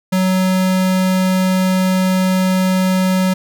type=tone; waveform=square; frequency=186.4 Hz; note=F#3; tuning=13 cents sharp; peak=-13 dBFS; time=0.12-3.34 s; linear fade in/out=10 ms; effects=none